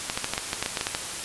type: clicks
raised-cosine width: 0.2 ms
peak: -8 dBFS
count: 12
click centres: 0.099 / 0.175 / 0.244 / 0.336 / 0.379 / 0.531 / 0.626 / 0.661 / 0.772 / 0.811 / 0.869 / 0.949 s
effects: white hiss -33 dBFS RMS until 1.24 s + resampled to 24000 Hz